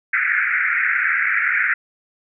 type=band-pass noise; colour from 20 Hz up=pink; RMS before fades=-19 dBFS; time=0.13-1.74 s; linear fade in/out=5 ms; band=1400 to 2300 Hz; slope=96 dB/octave; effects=none